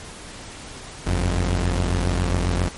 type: tone pair together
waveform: sawtooth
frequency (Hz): 47.84 / 88.3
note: G1 / F2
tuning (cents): -41 / +20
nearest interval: major seventh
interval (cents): 1061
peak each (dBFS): -18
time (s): 1.06-2.69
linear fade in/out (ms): 10
effects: pink hiss -38 dBFS RMS until 2.77 s + MP3 48 kbps